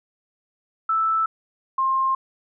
sine tone pair in turn, 1318 / 1061 Hz, E6 / C6, -1 / +24 cents, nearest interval major third, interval 375 cents, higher first, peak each -18 dBFS, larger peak neither, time 0.89-1.26 / 1.78-2.15 s, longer neither, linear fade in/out 5 ms, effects none

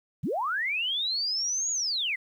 sine linear two-way sweep, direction up then down, 100.2 to 6830 to 1918 Hz, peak -26 dBFS, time 0.23-2.16 s, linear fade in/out 10 ms, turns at 1.71 s, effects 10-bit

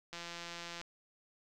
click train, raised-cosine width 0.2 ms, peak -27 dBFS, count 118, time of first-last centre 0.13-0.814 s, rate 171 Hz, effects none

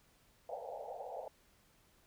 pink band-pass noise, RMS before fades -45 dBFS, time 0.49-1.28 s, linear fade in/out 2 ms, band 470 to 850 Hz, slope 96 dB/octave, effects pink hiss -69 dBFS RMS until 2.06 s

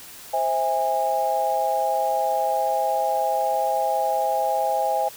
sine chord, C augmented, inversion none, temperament just, 523.3 / 654.1 / 817.6 Hz, C5 / E5 / G#5, 0 / -14 / -27 cents, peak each -27 / -25 / -22 dBFS, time 0.33-5.09 s, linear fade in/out 10 ms, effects white hiss -42 dBFS RMS until 5.16 s

